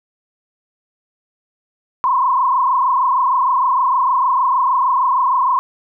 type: tone with frequency modulation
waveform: sine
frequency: 1031 Hz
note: C6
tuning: 26 cents flat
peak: -12 dBFS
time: 2.04-5.59 s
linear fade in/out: 0 ms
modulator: 26.5 Hz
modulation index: 2.3
effects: none